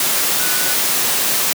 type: tone in noise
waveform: sine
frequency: 1480 Hz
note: F#6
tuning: in tune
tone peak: -27 dBFS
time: 0.4-0.74 s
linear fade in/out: 2 ms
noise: white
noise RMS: -17 dBFS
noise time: 0-1.53 s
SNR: -13 dB
effects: high-pass 150 Hz 12 dB/octave